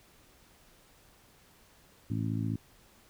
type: harmonic tone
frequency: 54.8 Hz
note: A1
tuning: 6 cents flat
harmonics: 2 / 3 / 4 / 5 / 6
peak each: -32 / -37 / -37 / -37 / -45 dBFS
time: 2.1-2.56 s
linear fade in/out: 5 ms
effects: pink hiss -61 dBFS RMS until 3.09 s